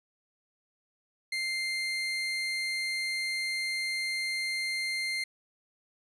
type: tone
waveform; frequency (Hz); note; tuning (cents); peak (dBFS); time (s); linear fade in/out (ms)
30% pulse; 2100; C7; +6; -27; 1.32-5.24; 5
effects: resampled to 24000 Hz